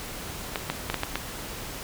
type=clicks; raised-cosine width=0.3 ms; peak=-10 dBFS; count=6; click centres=0.558 / 0.7 / 0.9 / 0.943 / 1.034 / 1.156 s; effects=pink hiss -37 dBFS RMS until 1.83 s